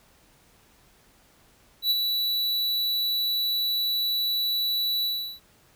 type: tone with ADSR envelope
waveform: square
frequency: 3944 Hz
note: B7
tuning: 3 cents flat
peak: -19 dBFS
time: 1.82-5.4 s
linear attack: 86 ms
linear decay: 29 ms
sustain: -5 dB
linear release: 360 ms
effects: pink hiss -59 dBFS RMS until 5.75 s